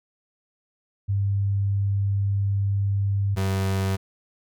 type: tone pair in turn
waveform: sine / 35% pulse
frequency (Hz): 99.5 / 96.17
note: G2 / G2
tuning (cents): +26 / -33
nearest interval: minor second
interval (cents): 59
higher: first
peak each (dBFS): -20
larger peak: neither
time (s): 1.08-3.36 / 3.36-3.97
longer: first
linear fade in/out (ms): 20
effects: none